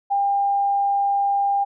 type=tone; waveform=sine; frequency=800 Hz; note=G5; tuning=35 cents sharp; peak=-17 dBFS; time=0.1-1.65 s; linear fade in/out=20 ms; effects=none